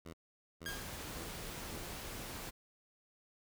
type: tone bursts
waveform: 10% pulse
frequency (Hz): 83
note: E2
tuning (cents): +12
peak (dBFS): -39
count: 4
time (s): 0.05-1.8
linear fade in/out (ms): 10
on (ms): 85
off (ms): 470
type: tone with exponential decay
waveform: sawtooth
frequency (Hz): 1622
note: G#6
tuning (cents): -41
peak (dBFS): -34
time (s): 0.66-1.01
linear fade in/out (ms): 0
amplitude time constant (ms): 76
type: noise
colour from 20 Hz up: pink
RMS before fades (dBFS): -45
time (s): 0.67-2.51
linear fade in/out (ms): 20
effects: none